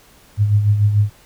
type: tone with tremolo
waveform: sine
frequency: 103.83 Hz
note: G#2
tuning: in tune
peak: -9 dBFS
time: 0.37-1.1 s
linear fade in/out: 50 ms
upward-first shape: sine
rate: 6.8 Hz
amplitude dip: 55%
effects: pink hiss -49 dBFS RMS until 1.25 s